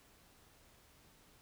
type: silence
effects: pink hiss -65 dBFS RMS until 1.41 s